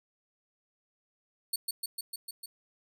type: tone with echo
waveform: 15% pulse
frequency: 4435 Hz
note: C#8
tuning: in tune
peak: -22 dBFS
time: 1.53-1.56 s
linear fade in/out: 5 ms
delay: 150 ms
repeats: 6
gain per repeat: -2 dB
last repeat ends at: 2.46 s
effects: none